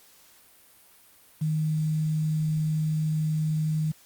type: tone with quantisation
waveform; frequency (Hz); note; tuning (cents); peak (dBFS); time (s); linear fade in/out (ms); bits
sine; 155.56; D#3; 0; -23; 1.41-3.92; 10; 8
effects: white hiss -56 dBFS RMS until 4.05 s + Opus 48 kbps